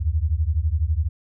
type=beating tone pair; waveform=sine; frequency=73.2 / 85.2 Hz; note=D2 / F2; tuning=-5 / -42 cents; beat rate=12 Hz; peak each=-21 / -22 dBFS; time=0-1.09 s; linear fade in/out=20 ms; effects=none